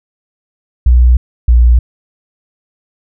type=tone pair in turn; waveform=sine; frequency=61.2 / 59.66 Hz; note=B1 / A#1; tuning=-15 / +41 cents; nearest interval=unison; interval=44 cents; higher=first; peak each=-3 dBFS; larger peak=neither; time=0.86-1.17 / 1.48-1.79 s; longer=neither; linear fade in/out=5 ms; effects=none